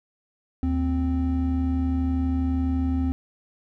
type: tone pair together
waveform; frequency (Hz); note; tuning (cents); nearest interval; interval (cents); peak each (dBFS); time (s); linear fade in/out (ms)
triangle; 76.5 / 261.6; D#2 / C4; -29 / 0; octave + major sixth; 2129; -22 / -22; 0.63-3.12; 0
effects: none